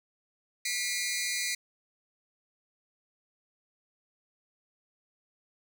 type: tone cluster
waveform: 15% pulse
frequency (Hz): 1969 / 2142 / 2403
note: B6 / C7 / D7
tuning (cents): -6 / +40 / +39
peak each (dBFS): -28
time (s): 0.65-1.55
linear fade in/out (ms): 5
effects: none